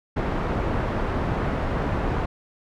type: low-pass noise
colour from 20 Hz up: pink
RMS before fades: -25 dBFS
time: 0.16-2.26 s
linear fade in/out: 10 ms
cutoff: 1300 Hz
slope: 12 dB/octave
effects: none